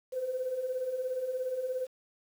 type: beating tone pair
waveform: sine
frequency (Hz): 497.1 / 514.1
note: B4 / C5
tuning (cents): +11 / -31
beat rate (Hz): 17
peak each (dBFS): -38 / -31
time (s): 0.12-1.87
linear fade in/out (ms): 20
effects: tanh soft clip ceiling -24 dBFS + 9-bit